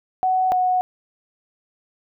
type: tone pair in turn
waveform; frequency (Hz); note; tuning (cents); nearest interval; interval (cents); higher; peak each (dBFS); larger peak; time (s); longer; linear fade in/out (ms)
sine; 746 / 734.9; F#5 / F#5; +14 / -12; unison; 26; first; -16 / -16; neither; 0.23-0.52 / 0.52-0.81; neither; 0
effects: none